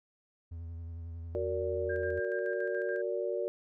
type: tone with vibrato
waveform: triangle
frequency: 83.5 Hz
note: E2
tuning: 23 cents sharp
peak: -37 dBFS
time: 0.51-2.2 s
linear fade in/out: 10 ms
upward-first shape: sine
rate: 11 Hz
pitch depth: 34 cents each way
type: chord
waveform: sine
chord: Gb augmented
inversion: none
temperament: just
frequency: 370 / 462.5 / 578.1 Hz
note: Gb4 / Bb4 / D5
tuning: 0 / -14 / -27 cents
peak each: -35 dBFS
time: 1.35-3.48 s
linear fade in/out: 0 ms
type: tone with tremolo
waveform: sine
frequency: 1600 Hz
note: G6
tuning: 35 cents sharp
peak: -37 dBFS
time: 1.89-3.02 s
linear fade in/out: 10 ms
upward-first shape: square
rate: 7 Hz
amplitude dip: 45%
effects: none